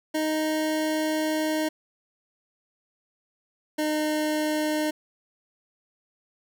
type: tone pair in turn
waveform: 25% pulse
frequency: 311.1 / 305.9 Hz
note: D#4 / D#4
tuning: 0 / -29 cents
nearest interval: unison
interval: 29 cents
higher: first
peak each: -20 dBFS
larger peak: neither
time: 0.14-1.69 / 3.78-4.91 s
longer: first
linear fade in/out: 10 ms
effects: none